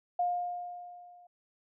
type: tone with level ramp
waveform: sine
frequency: 709 Hz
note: F5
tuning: 26 cents sharp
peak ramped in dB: -25 to -54 dBFS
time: 0.19-1.27 s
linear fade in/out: 5 ms
effects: none